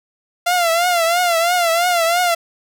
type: tone with vibrato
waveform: sawtooth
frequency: 689 Hz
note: F5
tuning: 24 cents flat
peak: -10 dBFS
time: 0.46-2.35 s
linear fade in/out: 10 ms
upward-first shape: triangle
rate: 3 Hz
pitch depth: 100 cents each way
effects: none